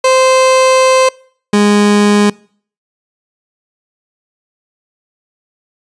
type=tone pair in turn; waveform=30% pulse; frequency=520 / 206.4 Hz; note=C5 / G#3; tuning=-11 / -10 cents; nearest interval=octave + major third; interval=1599 cents; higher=first; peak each=-4 dBFS; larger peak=neither; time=0.04-1.09 / 1.53-2.3 s; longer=first; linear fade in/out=5 ms; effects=noise-tail reverb RT60 0.5 s tail -24 dB re dry + resampled to 22050 Hz